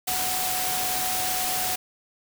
sine tone in noise, 740 Hz, F#5, in tune, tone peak -31 dBFS, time 0.07-1.76 s, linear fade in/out 10 ms, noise white, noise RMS -27 dBFS, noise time 0.07-1.76 s, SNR -7 dB, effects none

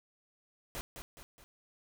pink noise with echo, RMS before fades -40 dBFS, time 0.75-0.81 s, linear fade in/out 0 ms, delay 210 ms, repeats 3, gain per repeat -6 dB, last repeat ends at 1.44 s, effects none

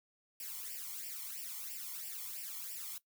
blue noise with flanger, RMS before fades -44 dBFS, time 0.4-2.98 s, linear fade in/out 2 ms, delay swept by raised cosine 0.38 to 0.95 ms, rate 3 Hz, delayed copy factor +0.85, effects noise-tail reverb RT60 0.1 s tail -18 dB re dry

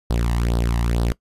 sawtooth tone with flanger, 58.4 Hz, A#1, 4 cents sharp, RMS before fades -20 dBFS, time 0.1-1.12 s, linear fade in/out 0 ms, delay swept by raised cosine 0.21 to 1.07 ms, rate 2.2 Hz, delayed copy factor +0.75, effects noise-tail reverb RT60 0.1 s tail -21 dB re dry + resampled to 32000 Hz

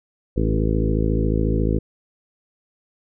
harmonic tone with a mistuned harmonic, 54.1 Hz, A1, 29 cents flat, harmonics 1 / 2 / 3 / 4 / 5 / 6 / 7 / 8 / 9, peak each -21 / -24 / -26 / -27 / -28 / -29 / -29 / -30 / -31 dBFS, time 0.36-1.79 s, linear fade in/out 10 ms, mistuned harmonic 6, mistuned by -16 cents, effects none

